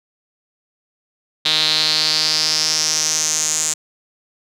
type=tone with band-pass filter sweep; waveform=sawtooth; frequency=155.56 Hz; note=D#3; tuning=in tune; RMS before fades=-18 dBFS; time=1.45-3.74 s; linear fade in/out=10 ms; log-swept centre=3800 to 7200 Hz; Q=5.7; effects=none